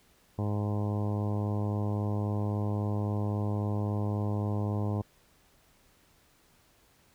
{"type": "harmonic tone", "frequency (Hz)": 103.7, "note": "G#2", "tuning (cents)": -2, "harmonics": [1, 2, 3, 4, 5, 6, 7, 8, 9, 10], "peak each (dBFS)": [-29, -35, -39, -41, -43, -45, -46, -47, -48, -49], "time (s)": [0.38, 5.02], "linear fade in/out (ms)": 10, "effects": ["pink hiss -64 dBFS RMS until 7.14 s"]}